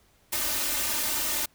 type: noise with comb filter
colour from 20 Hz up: white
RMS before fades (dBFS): -28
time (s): 0.32-1.46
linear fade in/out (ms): 10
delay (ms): 3.3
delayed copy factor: +0.95
effects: pink hiss -63 dBFS RMS until 1.54 s